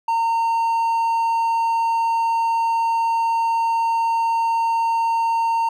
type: tone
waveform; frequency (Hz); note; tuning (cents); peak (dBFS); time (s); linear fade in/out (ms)
triangle; 916; A#5; -31; -15; 0.08-5.69; 5
effects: none